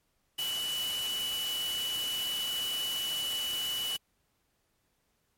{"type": "tone in noise", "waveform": "sine", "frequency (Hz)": 2960, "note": "F#7", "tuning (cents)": 0, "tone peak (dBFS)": -31, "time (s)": [0.38, 3.97], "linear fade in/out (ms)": 10, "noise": "white", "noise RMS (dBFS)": -39, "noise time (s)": [0.38, 3.97], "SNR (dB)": 5, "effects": ["pink hiss -75 dBFS RMS until 5.37 s", "MP3 64 kbps"]}